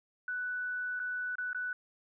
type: tone with dropouts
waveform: sine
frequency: 1487 Hz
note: F#6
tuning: 8 cents sharp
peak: -33 dBFS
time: 0.28-1.73 s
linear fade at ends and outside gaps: 2 ms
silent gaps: 0.994-0.999 / 1.355-1.383 / 1.531-1.547 s
effects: none